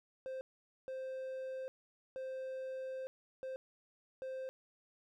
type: tone bursts at uneven times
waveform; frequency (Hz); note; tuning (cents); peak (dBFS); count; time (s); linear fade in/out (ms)
triangle; 523.3; C5; 0; -38; 5; 0.26-0.41 / 0.88-1.68 / 2.16-3.07 / 3.43-3.56 / 4.22-4.49; 0
effects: none